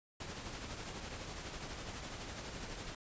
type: noise with tremolo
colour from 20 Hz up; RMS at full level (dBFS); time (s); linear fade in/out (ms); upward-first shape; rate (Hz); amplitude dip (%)
pink; -43; 0.2-2.95; 5; triangle; 12; 45
effects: resampled to 16000 Hz